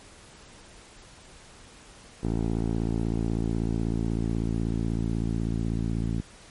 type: tone with low-pass filter sweep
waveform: 10% pulse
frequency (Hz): 56.2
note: A1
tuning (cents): +37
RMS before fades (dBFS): -27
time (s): 2.23-6.21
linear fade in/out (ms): 5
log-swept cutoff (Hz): 510 to 240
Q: 0.86
effects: pink hiss -50 dBFS RMS until 6.5 s + MP3 48 kbps